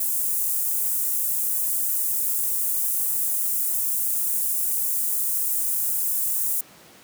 white high-pass noise, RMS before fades -24 dBFS, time 0-6.61 s, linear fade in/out 5 ms, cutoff 8600 Hz, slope 24 dB/octave, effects pink hiss -49 dBFS RMS until 7.03 s + high-pass 150 Hz 12 dB/octave

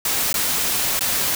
white noise with dropouts, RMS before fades -21 dBFS, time 0.05-1.35 s, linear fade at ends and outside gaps 2 ms, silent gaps 0.328-0.341 / 0.993-1.008 s, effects none

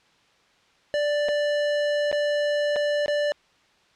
square tone with dropouts, 587.3 Hz, D5, in tune, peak -22 dBFS, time 0.94-3.32 s, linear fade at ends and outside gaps 0 ms, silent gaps 1.285-1.289 / 2.115-2.127 / 2.76-2.764 / 3.06-3.081 s, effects white hiss -60 dBFS RMS until 3.95 s + low-pass 4000 Hz 12 dB/octave

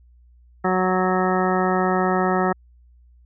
harmonic tone, 185 Hz, F#3, in tune, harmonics 1 / 2 / 3 / 4 / 5 / 6 / 7 / 9 / 10, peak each -23 / -23 / -28 / -24 / -29 / -31 / -26 / -34 / -31 dBFS, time 0.64-2.53 s, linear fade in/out 10 ms, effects added 60 Hz sine -49 dBFS peak until 3.25 s

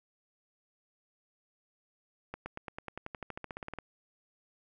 accelerating click train, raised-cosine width 0.5 ms, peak -24 dBFS, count 19, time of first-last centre 2.34-3.787 s, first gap 120 ms, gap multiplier 0.95, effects none

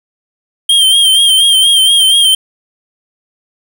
square tone with vibrato, 3178 Hz, G7, 23 cents sharp, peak -6 dBFS, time 0.69-2.35 s, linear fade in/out 5 ms, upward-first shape sine, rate 4.2 Hz, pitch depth 50 cents each way, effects none

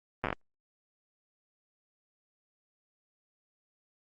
slowing click train, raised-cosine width 0.5 ms, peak -15 dBFS, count 7, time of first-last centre 0.24-0.328 s, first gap 8 ms, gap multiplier 1.24, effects Opus 24 kbps

